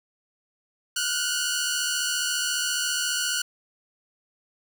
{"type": "tone pair together", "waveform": "10% pulse", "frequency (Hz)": [1428, 1502.6], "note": ["F6", "F#6"], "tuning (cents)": [38, 26], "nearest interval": "minor second", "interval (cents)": 88, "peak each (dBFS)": -19, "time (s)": [0.96, 3.42], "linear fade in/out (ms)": 5, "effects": []}